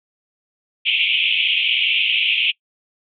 white band-pass noise, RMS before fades -18 dBFS, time 0.85-2.52 s, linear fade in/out 20 ms, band 2300 to 3300 Hz, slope 96 dB/octave, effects noise-tail reverb RT60 0.1 s tail -25 dB re dry

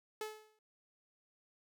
sawtooth tone with exponential decay, 430.8 Hz, A4, 37 cents flat, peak -33 dBFS, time 0.21-0.59 s, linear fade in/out 2 ms, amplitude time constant 81 ms, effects none

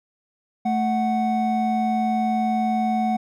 triangle tone pair together, 220 / 740 Hz, A3 / F#5, 0 / 0 cents, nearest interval octave + major sixth, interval 2100 cents, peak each -20 dBFS, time 0.65-3.17 s, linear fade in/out 10 ms, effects none

